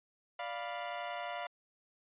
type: chord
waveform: sawtooth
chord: B diminished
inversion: first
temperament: equal with one note detuned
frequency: 587.3 / 698.5 / 984.3 Hz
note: D5 / F5 / B5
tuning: 0 / 0 / -6 cents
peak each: -40 / -36 / -40 dBFS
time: 0.39-1.47 s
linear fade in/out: 5 ms
effects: resampled to 8000 Hz